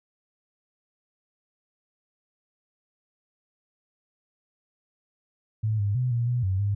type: tone with pitch steps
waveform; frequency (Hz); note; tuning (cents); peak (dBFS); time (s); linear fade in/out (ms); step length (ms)
sine; 108.9 / 101.6 / 126 / 118.4 / 122.5 / 94.6 / 101.4; A2 / G#2 / B2 / A#2 / B2 / F#2 / G#2; -17 / -38 / +35 / +27 / -14 / +39 / -41; -22; 5.63-6.75; 10; 160
effects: none